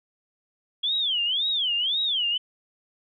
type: tone with vibrato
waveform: sine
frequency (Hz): 3267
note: G#7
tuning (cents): -29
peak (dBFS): -22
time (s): 0.83-2.38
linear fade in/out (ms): 10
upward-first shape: sine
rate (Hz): 1.9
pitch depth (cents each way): 270
effects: none